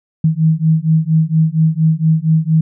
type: beating tone pair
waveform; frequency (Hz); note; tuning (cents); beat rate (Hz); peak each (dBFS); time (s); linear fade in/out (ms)
sine; 157.3 / 161.6; D#3 / E3; +19 / -34; 4.3; -13; 0.24-2.61; 5
effects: none